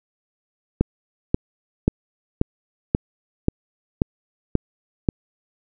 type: click train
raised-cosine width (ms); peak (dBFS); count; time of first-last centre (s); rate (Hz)
3; -3; 9; 0.81-5.088; 1.87
effects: none